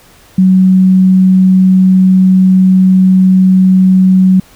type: tone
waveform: sine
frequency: 187 Hz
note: F#3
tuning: 19 cents sharp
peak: -3 dBFS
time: 0.38-4.4 s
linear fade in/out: 5 ms
effects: pink hiss -42 dBFS RMS until 4.55 s